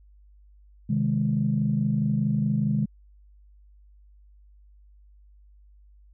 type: chord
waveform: sine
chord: Ab major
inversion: first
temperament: equal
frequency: 130.81 / 155.56 / 207.7 Hz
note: C3 / Eb3 / Ab3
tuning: 0 / 0 / 0 cents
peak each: -26 / -26 / -24 dBFS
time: 0.89-2.86 s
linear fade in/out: 10 ms
effects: tanh soft clip ceiling -12 dBFS + added 50 Hz sine -51 dBFS peak until 6.13 s